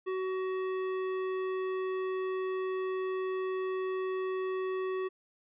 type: tone with hard clipping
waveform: sine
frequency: 375.3 Hz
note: F#4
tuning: 25 cents sharp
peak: -33 dBFS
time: 0.06-5.09 s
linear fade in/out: 20 ms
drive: 13 dB
effects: resampled to 8000 Hz